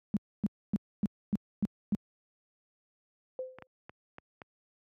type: tone bursts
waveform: sine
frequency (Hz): 205.5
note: G#3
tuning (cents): -18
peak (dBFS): -24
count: 7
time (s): 0.14-1.949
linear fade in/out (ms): 0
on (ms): 27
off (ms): 270
type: tone with exponential decay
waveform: sine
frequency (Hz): 515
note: C5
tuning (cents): -28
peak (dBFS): -31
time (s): 3.39-3.67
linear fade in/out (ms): 1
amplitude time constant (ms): 59
type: clicks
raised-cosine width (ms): 0.5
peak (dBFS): -30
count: 5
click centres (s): 3.586 / 3.623 / 3.895 / 4.184 / 4.418
effects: high-pass 80 Hz 12 dB/octave